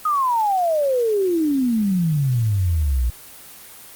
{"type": "exponential sweep", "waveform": "sine", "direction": "down", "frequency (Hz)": [1268, 57.4], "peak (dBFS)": -16, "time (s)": [0.05, 3.1], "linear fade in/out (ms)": 5, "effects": ["white hiss -41 dBFS RMS until 3.95 s", "Opus 24 kbps"]}